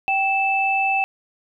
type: tone pair together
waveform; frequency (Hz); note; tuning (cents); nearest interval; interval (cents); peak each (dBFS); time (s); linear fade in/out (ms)
sine; 779 / 2637; G5 / E7; -11 / 0; octave + major sixth; 2111; -20; 0.08-1.04; 0
effects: none